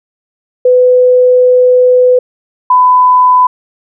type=tone pair in turn; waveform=sine; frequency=501 / 1002 Hz; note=B4 / B5; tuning=+25 / +25 cents; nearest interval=octave; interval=1200 cents; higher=second; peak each=-3 dBFS; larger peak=neither; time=0.65-2.19 / 2.7-3.47 s; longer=first; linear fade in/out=5 ms; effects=none